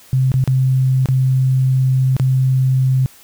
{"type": "tone with dropouts", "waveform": "sine", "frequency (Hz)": 130.7, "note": "C3", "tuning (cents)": -1, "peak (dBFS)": -11, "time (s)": [0.13, 3.06], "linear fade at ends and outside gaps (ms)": 0, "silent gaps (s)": [[0.318, 0.34], [0.44, 0.476], [1.058, 1.087], [2.166, 2.198]], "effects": ["white hiss -45 dBFS RMS until 3.23 s"]}